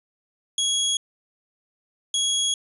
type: tone pair in turn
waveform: 25% pulse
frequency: 3322 / 3322 Hz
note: G#7 / G#7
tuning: 0 / 0 cents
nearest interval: unison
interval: 0 cents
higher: neither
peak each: -17 dBFS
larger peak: neither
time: 0.58-0.97 / 2.14-2.54 s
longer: second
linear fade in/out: 2 ms
effects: resampled to 32000 Hz